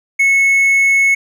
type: tone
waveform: triangle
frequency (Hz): 2196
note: C#7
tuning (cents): -17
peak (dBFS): -7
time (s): 0.19-1.15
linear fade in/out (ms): 10
effects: none